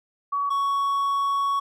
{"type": "tone pair in turn", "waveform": ["sine", "triangle"], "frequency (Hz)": [1130, 1115.7], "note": ["C#6", "C#6"], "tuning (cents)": [33, 11], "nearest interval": "unison", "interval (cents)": 22, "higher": "first", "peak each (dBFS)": [-22, -19], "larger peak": "second", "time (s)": [[0.32, 0.5], [0.5, 1.6]], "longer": "second", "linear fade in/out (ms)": 10, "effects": []}